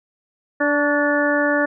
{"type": "harmonic tone with a mistuned harmonic", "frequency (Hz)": 291.5, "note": "D4", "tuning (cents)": -13, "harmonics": [1, 2, 3, 4, 5, 6], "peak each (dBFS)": [-21, -20, -29, -28, -24, -22], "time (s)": [0.6, 1.66], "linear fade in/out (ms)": 10, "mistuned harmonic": 4, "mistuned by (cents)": -38, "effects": []}